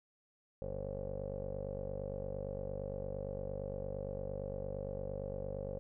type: tone with low-pass filter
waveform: 15% pulse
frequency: 48.73 Hz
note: G1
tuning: 10 cents flat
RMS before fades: -41 dBFS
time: 0.62-5.79 s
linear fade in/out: 0 ms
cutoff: 550 Hz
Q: 9.8
effects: none